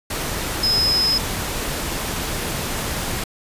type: tone in noise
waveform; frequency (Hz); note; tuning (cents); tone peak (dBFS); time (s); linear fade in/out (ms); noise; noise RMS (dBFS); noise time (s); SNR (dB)
sine; 5100; D#8; +42; -16; 0.63-1.18; 5; pink; -25; 0.1-3.24; +6
effects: resampled to 32000 Hz